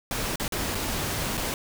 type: noise with dropouts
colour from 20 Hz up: pink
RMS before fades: -29 dBFS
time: 0.11-1.54 s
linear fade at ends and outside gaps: 1 ms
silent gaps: 0.358-0.398 / 0.48-0.522 / 0.748-0.752 / 1.372-1.376 s
effects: none